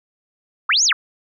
sine linear two-way sweep, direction up then down, 1003 to 7040 to 1003 Hz, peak -13 dBFS, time 0.69-0.93 s, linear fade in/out 5 ms, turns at 0.84 s, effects none

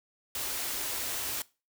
white band-stop noise, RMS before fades -34 dBFS, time 0.35-1.42 s, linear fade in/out 2 ms, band 130 to 220 Hz, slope 96 dB/octave, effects noise-tail reverb RT60 0.3 s tail -21 dB re dry

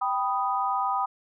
sine chord, G augmented, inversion none, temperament equal, 784 / 987.8 / 1244.5 Hz, G5 / B5 / D#6, 0 / 0 / 0 cents, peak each -28 dBFS, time 0.01-1.06 s, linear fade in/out 10 ms, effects none

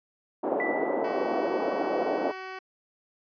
white band-pass noise, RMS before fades -28 dBFS, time 0.43-2.32 s, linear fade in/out 10 ms, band 290 to 710 Hz, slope 24 dB/octave
sine tone with exponential decay, 1978 Hz, B6, 2 cents sharp, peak -27 dBFS, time 0.6-1.52 s, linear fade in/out 1 ms, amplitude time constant 200 ms
10% pulse tone, 376.9 Hz, F#4, 32 cents sharp, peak -28 dBFS, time 1.04-2.59 s, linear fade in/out 5 ms
effects resampled to 11025 Hz

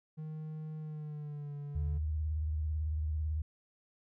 triangle tone with pitch glide, 155.56 to 144.31 Hz, D#3 to D3, 0 to -30 cents, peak -37 dBFS, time 0.17-1.99 s, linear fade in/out 20 ms, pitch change -130 cents, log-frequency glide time 0.78-1.54 s
sine tone with vibrato, 77.2 Hz, D#2, 13 cents flat, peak -31 dBFS, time 1.75-3.42 s, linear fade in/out 5 ms, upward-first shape sine, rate 18 Hz, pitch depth 78 cents each way
effects none

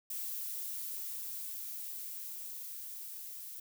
violet noise with level ramp, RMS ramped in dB -39 to -46 dBFS, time 0.1-3.6 s, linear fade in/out 5 ms, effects none

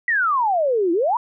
sine exponential two-way sweep, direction down then up, 1975.5 to 325.2 to 1007 Hz, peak -16 dBFS, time 0.08-1.17 s, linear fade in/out 2 ms, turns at 0.92 s, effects none

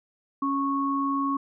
sine tone pair together, 276.8 / 1103 Hz, C#4 / C#6, -2 / -9 cents, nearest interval 2 octaves, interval 2393 cents, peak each -26 dBFS, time 0.42-1.37 s, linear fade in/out 5 ms, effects none

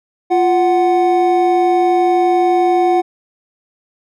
triangle tone pair together, 349.2 / 740.8 Hz, F4 / F#5, 0 / +2 cents, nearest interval octave + minor second, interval 1302 cents, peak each -11 dBFS, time 0.3-3.02 s, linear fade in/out 20 ms, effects none

